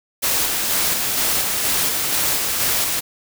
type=noise with tremolo; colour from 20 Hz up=white; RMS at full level=-19 dBFS; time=0.22-3.01 s; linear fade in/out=20 ms; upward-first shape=square; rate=2.1 Hz; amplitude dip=25%; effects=none